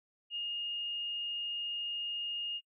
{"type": "tone", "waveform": "sine", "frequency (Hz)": 2843, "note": "F7", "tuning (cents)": 30, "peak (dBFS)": -35, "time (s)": [0.3, 2.61], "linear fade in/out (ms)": 50, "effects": ["noise-tail reverb RT60 0.1 s tail -19 dB re dry"]}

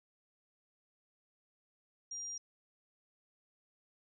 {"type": "tone", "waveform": "sine", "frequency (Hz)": 5700, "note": "F8", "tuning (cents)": 34, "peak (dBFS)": -40, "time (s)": [2.11, 2.38], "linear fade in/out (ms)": 5, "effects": []}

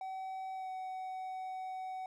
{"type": "tone with pitch glide", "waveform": "triangle", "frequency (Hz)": [760, 750.8], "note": ["F#5", "F#5"], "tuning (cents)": [46, 25], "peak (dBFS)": -37, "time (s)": [0.01, 2.06], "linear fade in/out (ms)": 2, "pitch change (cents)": -21, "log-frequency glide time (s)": [0.55, 0.69], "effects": []}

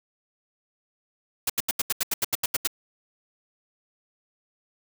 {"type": "noise bursts", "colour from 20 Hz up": "white", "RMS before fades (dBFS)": -24, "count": 12, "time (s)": [1.47, 2.674], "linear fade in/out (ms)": 5, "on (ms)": 27, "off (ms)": 80, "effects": []}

